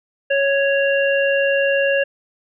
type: harmonic tone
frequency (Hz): 554.4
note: C#5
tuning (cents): 0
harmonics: 1 / 3 / 5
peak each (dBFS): -16 / -21 / -23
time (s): 0.3-2.04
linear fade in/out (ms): 10
effects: none